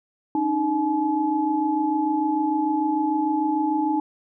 sine tone cluster, 282.8 / 309.5 / 854 Hz, C#4 / D#4 / G#5, +35 / -9 / +48 cents, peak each -29 / -22 / -24 dBFS, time 0.35-4 s, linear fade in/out 2 ms, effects none

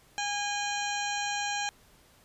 harmonic tone with a mistuned harmonic, 818 Hz, G#5, 26 cents flat, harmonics 1 / 2 / 3 / 4 / 5 / 7 / 8 / 9, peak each -33 / -36 / -38 / -39 / -40 / -41 / -42 / -43 dBFS, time 0.18-1.69 s, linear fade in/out 0 ms, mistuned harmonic 4, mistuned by -72 cents, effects pink hiss -60 dBFS RMS until 2.24 s + resampled to 32000 Hz

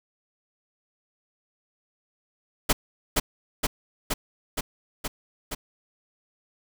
pink noise with echo, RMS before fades -19 dBFS, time 2.69-2.73 s, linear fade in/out 10 ms, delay 470 ms, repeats 6, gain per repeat -2 dB, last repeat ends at 5.55 s, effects none

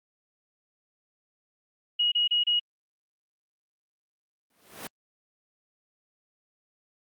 sine tone bursts, 2895 Hz, F#7, 38 cents flat, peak -21 dBFS, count 4, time 1.99-2.597 s, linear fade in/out 10 ms, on 130 ms, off 29 ms
pink noise with exponential growth, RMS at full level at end -33 dBFS, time 4.5-4.87 s, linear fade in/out 2 ms, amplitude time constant 80 ms
effects high-pass 200 Hz 12 dB/octave + Opus 48 kbps

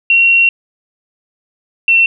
sine tone pair in turn, 2737 / 2706 Hz, F7 / E7, -36 / +45 cents, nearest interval unison, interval 19 cents, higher first, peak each -6 dBFS, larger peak neither, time 0.1-0.49 / 1.88-2.06 s, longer first, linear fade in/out 2 ms, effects none

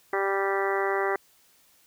harmonic tone, 196 Hz, G3, in tune, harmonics 2 / 3 / 4 / 5 / 6 / 7 / 8 / 9 / 10, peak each -27 / -34 / -31 / -36 / -33 / -37 / -36 / -38 / -33 dBFS, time 0.13-1.16 s, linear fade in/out 2 ms, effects white hiss -61 dBFS RMS until 1.86 s

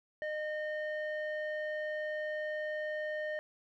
square tone with low-pass filter, 611 Hz, D#5, 32 cents flat, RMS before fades -37 dBFS, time 0.22-3.39 s, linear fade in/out 0 ms, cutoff 1800 Hz, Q 2.1, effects none

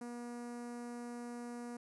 sawtooth tone with notch filter, 240 Hz, B3, 49 cents flat, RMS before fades -45 dBFS, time 0.01-1.77 s, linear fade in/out 5 ms, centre 3300 Hz, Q 0.57, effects resampled to 24000 Hz + 13-bit

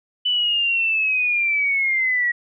sine linear sweep, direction down, 2996 to 1909 Hz, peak -17 dBFS, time 0.25-2.32 s, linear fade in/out 10 ms, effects none

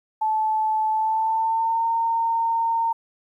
sine tone with pitch glide, 870 to 915.4 Hz, A5 to A#5, -20 to -32 cents, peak -19 dBFS, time 0.21-2.93 s, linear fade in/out 10 ms, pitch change +88 cents, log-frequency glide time 0.9-1.86 s, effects 10-bit

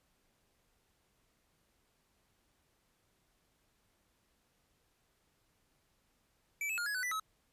square tone with pitch steps, 2313 / 2598 / 1421 / 1676 / 1501 / 1979 / 1285 Hz, D7 / E7 / F6 / G#6 / F#6 / B6 / E6, -27 / -26 / +30 / +15 / +24 / +3 / -45 cents, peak -35 dBFS, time 6.61-7.198 s, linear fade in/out 2 ms, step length 84 ms, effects pink hiss -75 dBFS RMS until 7.52 s + resampled to 32000 Hz

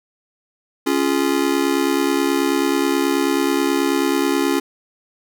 square chord, Db major, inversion none, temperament just, 277.2 / 346.5 / 415.8 Hz, Db4 / F4 / Ab4, 0 / -14 / +2 cents, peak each -20 / -21 / -24 dBFS, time 0.86-4.6 s, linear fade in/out 10 ms, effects none

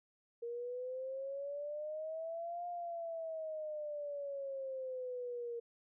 sine exponential two-way sweep, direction up then down, 466.8 to 706 to 466.8 Hz, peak -39 dBFS, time 0.42-5.6 s, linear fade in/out 10 ms, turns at 2.67 s, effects none

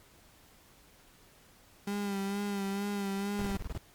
35% pulse tone with vibrato, 199.9 Hz, G3, 34 cents sharp, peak -30 dBFS, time 1.87-3.57 s, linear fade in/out 5 ms, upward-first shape sine, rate 2.2 Hz, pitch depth 36 cents each way
brown noise bursts, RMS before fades -36 dBFS, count 8, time 3.39-3.776 s, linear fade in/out 0 ms, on 29 ms, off 22 ms
effects pink hiss -60 dBFS RMS until 3.94 s + MP3 96 kbps

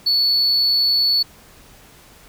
sine tone, 4435 Hz, C#8, in tune, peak -12 dBFS, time 0.06-1.23 s, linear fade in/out 10 ms, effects tanh soft clip ceiling -12 dBFS + pink hiss -47 dBFS RMS until 2.28 s

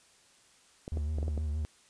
clicks, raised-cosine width 2 ms, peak -25 dBFS, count 6, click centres 0.879 / 0.972 / 1.185 / 1.229 / 1.281 / 1.377 s
triangle tone with vibrato, 75.6 Hz, D#2, 49 cents flat, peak -28 dBFS, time 0.92-1.65 s, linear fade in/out 0 ms, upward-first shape sine, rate 6.4 Hz, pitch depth 58 cents each way
effects white hiss -62 dBFS RMS until 1.89 s + resampled to 22050 Hz

